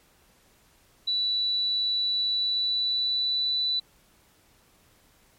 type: tone with pitch glide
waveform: sine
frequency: 3951 to 3976 Hz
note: B7 to B7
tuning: 0 to +11 cents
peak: -23 dBFS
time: 1.07-3.8 s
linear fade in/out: 10 ms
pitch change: +11 cents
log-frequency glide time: 2.28-3.67 s
effects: pink hiss -61 dBFS RMS until 5.38 s + MP3 64 kbps